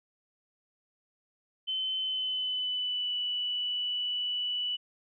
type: tone with pitch glide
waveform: sine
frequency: 3061 to 2962 Hz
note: G7 to F#7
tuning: -42 to +1 cents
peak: -29 dBFS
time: 1.67-4.77 s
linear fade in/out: 20 ms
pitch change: -57 cents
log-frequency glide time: 1.97-3.15 s
effects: none